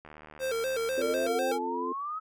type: click train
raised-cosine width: 0.5 ms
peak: -32 dBFS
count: 95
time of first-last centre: 0.05-1.282 s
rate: 76.3 Hz
type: tone with vibrato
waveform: square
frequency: 490 Hz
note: B4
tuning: 14 cents flat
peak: -29 dBFS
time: 0.39-1.59 s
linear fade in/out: 50 ms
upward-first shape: square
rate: 4 Hz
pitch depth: 120 cents each way
type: chord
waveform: sine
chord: F major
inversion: second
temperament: equal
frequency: 261.6 / 349.2 / 440 Hz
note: C4 / F4 / A4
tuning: 0 / 0 / 0 cents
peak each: -37 / -36 / -36 dBFS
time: 0.97-1.93 s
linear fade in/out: 10 ms
type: exponential sweep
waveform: sine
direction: up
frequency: 551 to 1296 Hz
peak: -32 dBFS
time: 0.97-2.2 s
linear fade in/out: 20 ms
effects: none